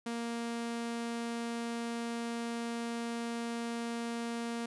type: tone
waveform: sawtooth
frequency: 233.6 Hz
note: A#3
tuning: 4 cents sharp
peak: -31 dBFS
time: 0.06-4.66 s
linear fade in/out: 5 ms
effects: resampled to 24000 Hz